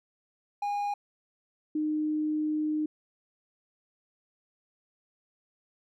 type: tone pair in turn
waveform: triangle / sine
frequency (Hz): 817 / 306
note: G#5 / D#4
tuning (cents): -29 / -29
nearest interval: octave + perfect fourth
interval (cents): 1700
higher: first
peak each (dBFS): -26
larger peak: neither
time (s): 0.62-0.94 / 1.75-2.86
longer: second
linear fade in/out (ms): 5
effects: none